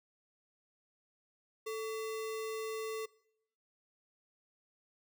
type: tone with sample-and-hold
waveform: sine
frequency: 440 Hz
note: A4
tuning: in tune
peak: -36 dBFS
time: 1.66-3.06 s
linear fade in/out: 10 ms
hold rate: 1575 Hz
effects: noise-tail reverb RT60 0.7 s tail -21 dB re dry